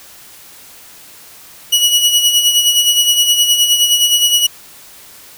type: tone with tremolo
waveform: sawtooth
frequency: 2922 Hz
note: F#7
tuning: 22 cents flat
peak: -4 dBFS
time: 1.72-4.47 s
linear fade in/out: 10 ms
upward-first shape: sine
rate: 9.6 Hz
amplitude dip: 55%
effects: white hiss -39 dBFS RMS until 5.37 s